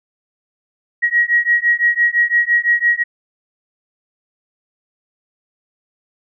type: beating tone pair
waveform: sine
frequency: 1897 / 1902.9 Hz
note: A#6 / A#6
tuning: +30 / +35 cents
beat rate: 5.9 Hz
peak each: -15 dBFS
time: 1.02-3.04 s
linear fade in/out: 20 ms
effects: none